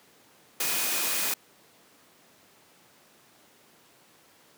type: tone in noise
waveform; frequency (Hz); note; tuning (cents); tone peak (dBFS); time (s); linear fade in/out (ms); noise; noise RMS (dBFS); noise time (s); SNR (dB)
sine; 2489; D#7; 0; -38; 0.6-1.34; 5; white; -28; 0.6-1.34; -13
effects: pink hiss -58 dBFS RMS until 4.57 s + high-pass 200 Hz 12 dB/octave